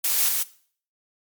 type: noise with echo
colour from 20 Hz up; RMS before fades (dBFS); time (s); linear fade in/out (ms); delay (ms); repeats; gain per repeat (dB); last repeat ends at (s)
blue; -22; 0.04-0.29; 5; 140; 1; -2; 0.43
effects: noise-tail reverb RT60 0.5 s tail -18 dB re dry + MP3 96 kbps